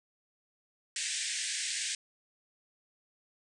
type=band-pass noise; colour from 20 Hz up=white; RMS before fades=-35 dBFS; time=0.96-1.95 s; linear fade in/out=2 ms; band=1600 to 9100 Hz; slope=96 dB/octave; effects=none